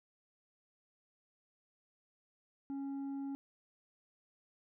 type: tone with tanh clipping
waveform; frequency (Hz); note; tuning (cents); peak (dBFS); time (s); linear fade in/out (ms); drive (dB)
sine; 275.9; C#4; -8; -39; 2.7-3.35; 0; 5
effects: none